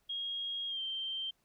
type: tone with pitch glide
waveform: sine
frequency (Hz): 3269 to 3139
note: G#7 to G7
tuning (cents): -28 to +2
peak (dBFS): -35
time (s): 0.09-1.31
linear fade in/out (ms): 10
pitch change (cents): -70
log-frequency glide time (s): 0.68-0.8
effects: pink hiss -75 dBFS RMS until 1.44 s